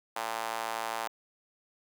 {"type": "tone with high-pass filter", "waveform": "sawtooth", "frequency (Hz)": 112.5, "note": "A2", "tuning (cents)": 39, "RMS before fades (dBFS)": -35, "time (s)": [0.16, 1.08], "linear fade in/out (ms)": 5, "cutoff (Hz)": 830, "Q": 2.2, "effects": []}